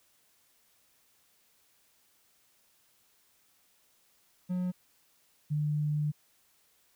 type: tone pair in turn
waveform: triangle / sine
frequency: 181 / 149.55 Hz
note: F#3 / D3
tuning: -38 / +32 cents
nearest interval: minor third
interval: 330 cents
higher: first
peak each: -27 dBFS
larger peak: neither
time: 4.49-4.72 / 5.5-6.12 s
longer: second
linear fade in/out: 20 ms
effects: white hiss -68 dBFS RMS until 6.95 s